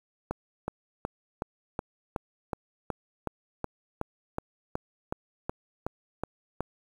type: click train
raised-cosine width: 1 ms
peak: -16 dBFS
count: 18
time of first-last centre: 0.31-6.606 s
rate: 2.7 Hz
effects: 8-bit